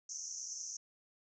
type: band-pass noise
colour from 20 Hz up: white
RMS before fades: -44 dBFS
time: 0.09-0.77 s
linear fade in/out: 5 ms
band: 5700 to 6500 Hz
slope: 96 dB/octave
effects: none